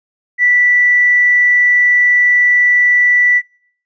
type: tone with tanh clipping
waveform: triangle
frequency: 1966 Hz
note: B6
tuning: 8 cents flat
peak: -7 dBFS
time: 0.38-3.42 s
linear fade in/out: 50 ms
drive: 3 dB
effects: noise-tail reverb RT60 0.6 s tail -25 dB re dry + resampled to 16000 Hz